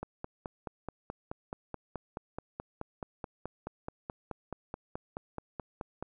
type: click train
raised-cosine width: 1 ms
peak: -23 dBFS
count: 29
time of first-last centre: 0.03-6.026 s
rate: 4.67 Hz
effects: none